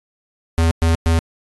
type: tone bursts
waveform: square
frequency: 82.41 Hz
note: E2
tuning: in tune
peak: -13 dBFS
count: 3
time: 0.58-1.19 s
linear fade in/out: 0 ms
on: 130 ms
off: 110 ms
effects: AAC 32 kbps